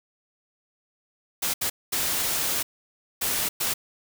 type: noise bursts at uneven times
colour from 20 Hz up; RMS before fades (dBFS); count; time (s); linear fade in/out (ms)
white; -26; 5; 1.42-1.54 / 1.61-1.7 / 1.92-2.63 / 3.21-3.49 / 3.6-3.74; 10
effects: none